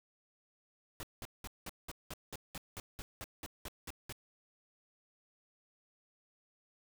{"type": "noise bursts", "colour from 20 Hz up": "pink", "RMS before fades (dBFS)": -44, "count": 15, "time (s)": [1, 4.125], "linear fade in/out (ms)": 0, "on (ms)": 31, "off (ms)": 190, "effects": []}